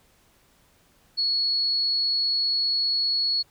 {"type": "tone", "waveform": "sine", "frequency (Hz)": 4365, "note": "C#8", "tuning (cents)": -28, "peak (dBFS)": -21, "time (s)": [1.17, 3.43], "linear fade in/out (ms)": 20, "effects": ["pink hiss -61 dBFS RMS until 3.5 s"]}